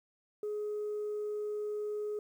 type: tone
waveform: sine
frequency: 419.8 Hz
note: G#4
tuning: 19 cents sharp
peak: -32 dBFS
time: 0.43-2.19 s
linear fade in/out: 2 ms
effects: tanh soft clip ceiling -31 dBFS + 11-bit